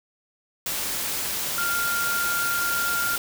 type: tone in noise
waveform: sine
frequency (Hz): 1396.9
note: F6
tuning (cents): 0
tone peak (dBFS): -24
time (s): 1.58-3.16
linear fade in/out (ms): 2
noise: white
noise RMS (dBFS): -28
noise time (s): 0.66-3.18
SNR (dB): +1
effects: none